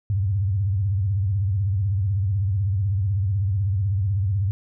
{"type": "tone with vibrato", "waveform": "sine", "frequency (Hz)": 98, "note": "G2", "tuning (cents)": 0, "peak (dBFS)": -19, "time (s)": [0.1, 4.51], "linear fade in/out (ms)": 0, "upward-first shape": "sine", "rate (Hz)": 16, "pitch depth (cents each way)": 150, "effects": []}